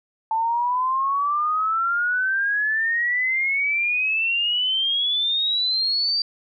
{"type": "exponential sweep", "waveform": "sine", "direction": "up", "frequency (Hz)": [881, 4699], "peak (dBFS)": -19, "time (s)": [0.31, 6.22], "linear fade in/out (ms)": 2, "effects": []}